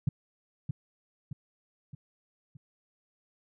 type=tone with echo; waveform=sine; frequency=138.59 Hz; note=C#3; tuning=in tune; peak=-21 dBFS; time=0.07-0.09 s; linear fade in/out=5 ms; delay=620 ms; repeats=4; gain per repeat=-6 dB; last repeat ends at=2.57 s; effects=none